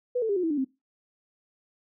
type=tone with pitch steps; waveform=sine; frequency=493.9 / 445.1 / 401.2 / 361.6 / 325.9 / 293.7 / 264.7 Hz; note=B4 / A4 / G4 / F#4 / E4 / D4 / C4; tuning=0 / +20 / +40 / -40 / -20 / 0 / +20 cents; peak=-23 dBFS; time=0.15-0.647 s; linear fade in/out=10 ms; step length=71 ms; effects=noise-tail reverb RT60 0.2 s tail -18 dB re dry